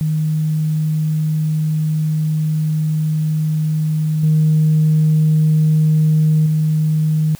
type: tone with level steps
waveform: sine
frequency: 155.3 Hz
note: D#3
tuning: 3 cents flat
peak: -14 / -9 / -12 dBFS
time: 0.01-7.35 s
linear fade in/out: 0 ms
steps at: 4.23 / 6.46 s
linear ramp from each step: 5 ms
effects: tanh soft clip ceiling -6 dBFS + white hiss -43 dBFS RMS until 7.39 s